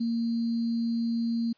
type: tone with sample-and-hold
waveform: sine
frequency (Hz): 231.6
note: A#3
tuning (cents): -11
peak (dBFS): -25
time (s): 0-1.53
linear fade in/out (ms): 10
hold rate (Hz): 4410
effects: white hiss -66 dBFS RMS until 1.57 s + resampled to 11025 Hz

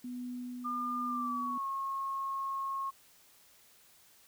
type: tone with tremolo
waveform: sine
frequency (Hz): 247.3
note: B3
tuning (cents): +3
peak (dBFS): -37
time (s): 0.04-1.58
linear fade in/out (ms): 5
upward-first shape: sine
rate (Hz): 1.1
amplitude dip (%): 30
type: tone with pitch glide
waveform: sine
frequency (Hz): 1205 to 1086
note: D6 to C#6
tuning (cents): +44 to -36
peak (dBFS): -33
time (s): 0.64-2.91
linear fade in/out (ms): 20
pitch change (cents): -180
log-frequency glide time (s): 1.07-1.66
effects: white hiss -62 dBFS RMS until 4.27 s

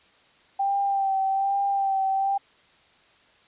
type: tone with vibrato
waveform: sine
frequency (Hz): 784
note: G5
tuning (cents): 0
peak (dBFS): -21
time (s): 0.59-2.38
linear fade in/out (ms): 10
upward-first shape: sine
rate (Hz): 1.2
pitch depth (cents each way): 29
effects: white hiss -58 dBFS RMS until 3.47 s + resampled to 8000 Hz

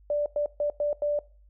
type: tone bursts at uneven times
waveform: sine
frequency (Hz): 587.3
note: D5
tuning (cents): 0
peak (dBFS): -23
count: 5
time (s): 0.1-0.26 / 0.36-0.46 / 0.6-0.7 / 0.8-0.93 / 1.02-1.19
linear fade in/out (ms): 2
effects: noise-tail reverb RT60 0.4 s tail -22 dB re dry + added 50 Hz sine -53 dBFS peak until 1.49 s

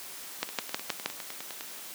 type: two click trains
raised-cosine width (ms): 0.2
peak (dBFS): -10 / -20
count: 5 / 12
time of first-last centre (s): 0.43-1.06 / 0.49-1.609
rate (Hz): 6.35 / 9.83
effects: white hiss -43 dBFS RMS until 1.94 s + high-pass 200 Hz 12 dB/octave

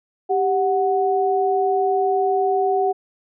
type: tone pair together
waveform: sine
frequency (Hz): 392 / 740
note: G4 / F#5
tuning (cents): 0 / 0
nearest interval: major seventh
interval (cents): 1100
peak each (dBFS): -19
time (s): 0.29-2.93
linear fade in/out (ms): 20
effects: none

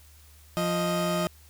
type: tone pair together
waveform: 30% pulse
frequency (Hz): 174.63 / 622.3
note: F3 / D#5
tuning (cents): 0 / 0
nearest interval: octave + minor seventh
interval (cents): 2200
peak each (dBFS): -25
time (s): 0.57-1.27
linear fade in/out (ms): 0
effects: added 75 Hz sine -52 dBFS peak until 1.49 s + white hiss -57 dBFS RMS until 1.49 s

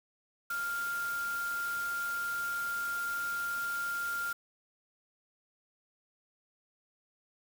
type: tone in noise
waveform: sine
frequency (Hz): 1396.9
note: F6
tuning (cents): 0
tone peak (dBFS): -32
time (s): 0.5-4.33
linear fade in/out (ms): 5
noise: white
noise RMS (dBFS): -45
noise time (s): 0.5-4.33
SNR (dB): +10
effects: none

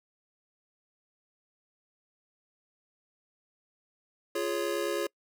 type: chord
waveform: square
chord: Db major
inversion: first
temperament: just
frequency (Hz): 346.5 / 415.8 / 554.4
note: F4 / Ab4 / Db5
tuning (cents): -14 / +2 / 0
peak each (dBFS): -34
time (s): 4.35-5.07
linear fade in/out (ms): 5
effects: noise-tail reverb RT60 0.1 s tail -26 dB re dry

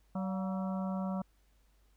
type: harmonic tone with a mistuned harmonic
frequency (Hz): 190.2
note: F#3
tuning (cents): +48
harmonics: 1 / 3 / 4 / 5 / 6 / 7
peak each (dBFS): -33 / -43 / -45 / -47 / -49 / -50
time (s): 0.15-1.22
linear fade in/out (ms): 5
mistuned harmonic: 4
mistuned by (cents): -93
effects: added 50 Hz sine -65 dBFS peak until 1.96 s + pink hiss -74 dBFS RMS until 1.96 s

